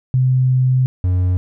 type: tone pair in turn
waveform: sine / triangle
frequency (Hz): 128.7 / 90.84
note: C3 / F#2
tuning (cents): -28 / -31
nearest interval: tritone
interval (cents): 603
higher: first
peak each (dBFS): -11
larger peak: neither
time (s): 0.14-0.86 / 1.04-1.37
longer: first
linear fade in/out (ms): 0
effects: none